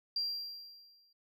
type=tone with exponential decay; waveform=triangle; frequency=4746 Hz; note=D8; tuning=17 cents sharp; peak=-27 dBFS; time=0.16-1.13 s; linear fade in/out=5 ms; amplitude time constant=210 ms; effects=noise-tail reverb RT60 0.1 s tail -25 dB re dry + tanh soft clip ceiling -29 dBFS